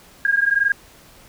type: tone pair together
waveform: sine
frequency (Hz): 1614.4 / 1636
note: G#6 / G#6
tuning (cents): -49 / -26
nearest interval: unison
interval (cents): 23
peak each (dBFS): -18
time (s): 0.25-0.72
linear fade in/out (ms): 2
effects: pink hiss -48 dBFS RMS until 1.28 s